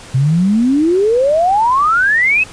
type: exponential sweep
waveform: sine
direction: up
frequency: 125.9 to 2637 Hz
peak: -9 dBFS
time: 0.14-2.44 s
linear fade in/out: 10 ms
effects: pink hiss -35 dBFS RMS until 2.52 s + resampled to 22050 Hz